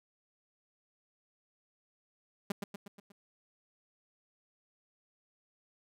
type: tone with echo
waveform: sawtooth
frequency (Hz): 200.8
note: G3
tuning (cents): +42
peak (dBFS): -26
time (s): 2.5-2.52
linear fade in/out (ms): 5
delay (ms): 120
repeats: 5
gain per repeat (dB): -5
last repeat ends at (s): 3.12
effects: none